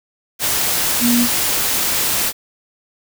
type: tone in noise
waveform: sine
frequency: 240 Hz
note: B3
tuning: 49 cents flat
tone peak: -13 dBFS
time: 1-1.28 s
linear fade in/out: 50 ms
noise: white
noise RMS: -18 dBFS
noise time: 0.39-2.33 s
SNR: +2 dB
effects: none